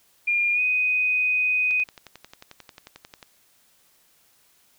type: tone with pitch glide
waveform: sine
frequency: 2410 to 2498 Hz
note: D7 to D#7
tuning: +44 to +6 cents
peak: -19 dBFS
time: 0.27-1.84 s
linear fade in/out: 10 ms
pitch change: +62 cents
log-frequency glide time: 0.53-0.61 s
type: click train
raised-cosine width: 0.2 ms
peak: -24 dBFS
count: 18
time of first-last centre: 1.71-3.228 s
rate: 11.2 Hz
effects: white hiss -61 dBFS RMS until 4.78 s